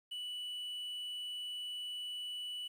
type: tone with quantisation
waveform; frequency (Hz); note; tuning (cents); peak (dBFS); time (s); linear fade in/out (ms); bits
triangle; 2960; F#7; 0; -38; 0.11-2.68; 10; 11
effects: none